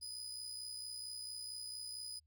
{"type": "tone with amplitude modulation", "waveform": "30% pulse", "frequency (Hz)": 4979, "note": "D#8", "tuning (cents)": 0, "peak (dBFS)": -39, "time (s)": [0.01, 2.2], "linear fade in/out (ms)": 20, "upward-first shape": "sine", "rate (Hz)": 64.4, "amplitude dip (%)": 45, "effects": ["added 77 Hz sine -70 dBFS peak until 2.26 s"]}